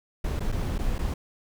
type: noise with dropouts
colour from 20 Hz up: brown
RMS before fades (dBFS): -27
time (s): 0.24-1.14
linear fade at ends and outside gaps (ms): 5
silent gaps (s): 0.396-0.404 / 0.519-0.523 / 0.781-0.788 / 0.983-0.989
effects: none